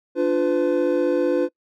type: chord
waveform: triangle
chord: B diminished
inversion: first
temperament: equal with one note detuned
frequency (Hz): 293.7 / 349.2 / 504.3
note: D4 / F4 / B4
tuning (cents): 0 / 0 / +36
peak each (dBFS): -21 / -20 / -19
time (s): 0.15-1.49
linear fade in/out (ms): 50
effects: noise-tail reverb RT60 0.1 s tail -24 dB re dry